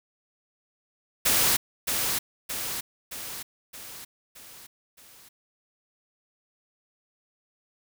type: noise with echo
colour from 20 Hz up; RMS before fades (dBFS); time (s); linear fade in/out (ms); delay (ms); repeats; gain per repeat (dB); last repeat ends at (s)
white; -22; 1.25-1.57; 10; 620; 6; -5; 5.29
effects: none